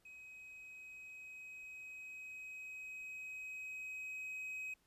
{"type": "tone with level ramp", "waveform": "triangle", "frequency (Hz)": 2533, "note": "D#7", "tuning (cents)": 30, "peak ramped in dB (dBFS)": [-51, -40], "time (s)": [0.05, 4.74], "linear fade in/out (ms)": 5, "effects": ["pink hiss -75 dBFS RMS until 4.86 s", "resampled to 32000 Hz"]}